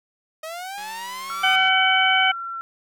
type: linear sweep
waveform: sawtooth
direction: up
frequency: 622.3 to 1242 Hz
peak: -27 dBFS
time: 0.43-1.56 s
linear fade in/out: 5 ms
type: click train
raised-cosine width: 0.2 ms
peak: -26 dBFS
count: 174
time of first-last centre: 0.78-1.686 s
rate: 191 Hz
type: tone with vibrato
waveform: sine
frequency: 1354 Hz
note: E6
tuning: 46 cents sharp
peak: -28 dBFS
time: 1.3-2.61 s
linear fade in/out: 0 ms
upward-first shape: sine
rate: 1.2 Hz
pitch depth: 12 cents each way
type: harmonic tone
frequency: 757 Hz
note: F#5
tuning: 39 cents sharp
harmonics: 1 / 2 / 3 / 4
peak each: -21 / -21 / -21 / -21 dBFS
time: 1.43-2.32 s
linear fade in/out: 10 ms
effects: none